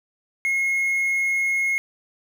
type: tone with hard clipping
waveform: triangle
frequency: 2161 Hz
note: C#7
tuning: 45 cents flat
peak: -20 dBFS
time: 0.45-1.78 s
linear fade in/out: 0 ms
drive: 5 dB
effects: none